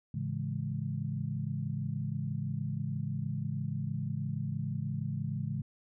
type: chord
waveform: sine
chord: A major seventh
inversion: none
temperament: equal with one note detuned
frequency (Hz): 107.86 / 138.59 / 164.81 / 207.7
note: A2 / C#3 / E3 / G#3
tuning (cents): -34 / 0 / 0 / 0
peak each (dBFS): -38 / -35 / -39 / -40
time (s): 0.14-5.62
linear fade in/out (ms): 5
effects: none

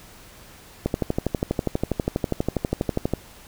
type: click train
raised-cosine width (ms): 2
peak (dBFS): -8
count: 29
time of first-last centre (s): 0.86-3.136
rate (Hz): 12.3
effects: pink hiss -47 dBFS RMS until 3.47 s

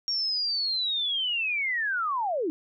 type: linear sweep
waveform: sine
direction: down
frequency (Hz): 5588 to 288.6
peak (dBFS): -25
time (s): 0.08-2.5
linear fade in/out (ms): 0
effects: none

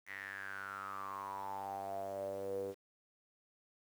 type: tone with band-pass filter sweep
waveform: sawtooth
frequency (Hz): 98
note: G2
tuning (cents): 0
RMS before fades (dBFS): -43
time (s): 0.06-2.75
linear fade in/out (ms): 50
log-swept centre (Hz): 2000 to 440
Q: 9.9
effects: 10-bit

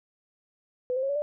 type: tone with pitch steps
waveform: sine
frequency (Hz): 501 / 522.3 / 544.5 / 567.6 / 591.7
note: B4 / C5 / C#5 / C#5 / D5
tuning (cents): +25 / -3 / -31 / +41 / +13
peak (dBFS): -25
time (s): 0.9-1.22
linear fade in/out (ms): 0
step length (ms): 64
effects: none

